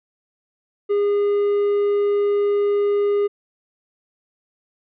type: tone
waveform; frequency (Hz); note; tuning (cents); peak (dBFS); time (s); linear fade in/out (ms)
triangle; 408.2; G#4; -30; -14; 0.89-3.28; 20
effects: resampled to 8000 Hz